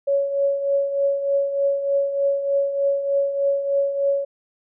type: tone with tremolo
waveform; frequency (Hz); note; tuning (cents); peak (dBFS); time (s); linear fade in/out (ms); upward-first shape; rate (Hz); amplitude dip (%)
sine; 558; C#5; +11; -15; 0.07-4.25; 10; triangle; 3.3; 65
effects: none